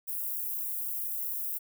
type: high-pass noise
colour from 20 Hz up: white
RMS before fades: -34 dBFS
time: 0.07-1.59 s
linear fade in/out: 20 ms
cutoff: 12000 Hz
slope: 24 dB/octave
effects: none